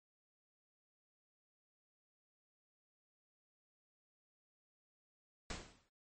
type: noise with exponential decay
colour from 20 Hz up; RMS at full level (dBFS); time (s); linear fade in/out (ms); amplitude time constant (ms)
pink; -41; 5.5-5.89; 2; 83
effects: MP3 32 kbps